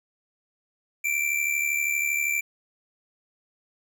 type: tone with amplitude modulation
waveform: square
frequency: 2349 Hz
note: D7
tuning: in tune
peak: -21 dBFS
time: 1.04-2.41 s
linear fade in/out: 10 ms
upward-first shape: sine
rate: 72.6 Hz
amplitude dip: 65%
effects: none